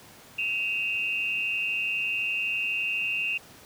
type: tone pair together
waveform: sine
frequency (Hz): 2544 / 2756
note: D#7 / F7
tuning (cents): +38 / -24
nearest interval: minor second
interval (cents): 138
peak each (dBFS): -29 / -28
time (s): 0.38-3.38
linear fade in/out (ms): 10
effects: pink hiss -50 dBFS RMS until 3.65 s + high-pass 100 Hz 12 dB/octave